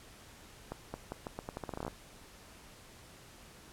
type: accelerating click train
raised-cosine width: 1 ms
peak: -24 dBFS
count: 16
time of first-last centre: 0.72-1.88 s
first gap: 220 ms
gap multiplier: 0.82
effects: pink hiss -55 dBFS RMS until 3.72 s + low-pass 12000 Hz 12 dB/octave